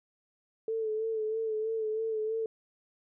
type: tone with vibrato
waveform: sine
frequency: 440 Hz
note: A4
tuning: in tune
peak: -29 dBFS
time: 0.68-2.46 s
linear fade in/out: 2 ms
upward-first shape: sine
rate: 3.1 Hz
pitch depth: 38 cents each way
effects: none